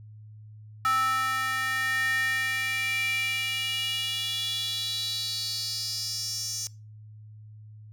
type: tone with high-pass filter sweep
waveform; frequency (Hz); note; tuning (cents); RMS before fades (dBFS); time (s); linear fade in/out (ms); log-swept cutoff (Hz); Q
square; 261.6; C4; 0; -29; 0.85-6.67; 0; 1300 to 6000; 5.9
effects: noise-tail reverb RT60 0.3 s tail -23 dB re dry + added 107 Hz sine -44 dBFS peak until 7.92 s